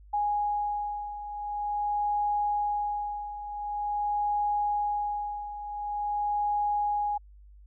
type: beating tone pair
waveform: sine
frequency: 827 / 827.46 Hz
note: G#5 / G#5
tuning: -8 / -7 cents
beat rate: 0.46 Hz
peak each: -33 / -28 dBFS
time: 0.13-7.18 s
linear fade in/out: 10 ms
effects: added 50 Hz sine -49 dBFS peak until 7.66 s